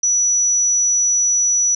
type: tone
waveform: sine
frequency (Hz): 5900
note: F#8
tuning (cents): -6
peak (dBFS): -13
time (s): 0.03-1.75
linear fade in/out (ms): 5
effects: none